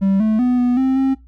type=tone with pitch steps; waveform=triangle; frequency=194.4 / 217.5 / 248.7 / 246 / 263.1 / 267 Hz; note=G3 / A3 / B3 / B3 / C4 / C4; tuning=-14 / -20 / +12 / -7 / +10 / +35 cents; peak=-11 dBFS; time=0.01-1.15 s; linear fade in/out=20 ms; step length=190 ms; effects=noise-tail reverb RT60 0.2 s tail -19 dB re dry + added 60 Hz sine -42 dBFS peak until 1.27 s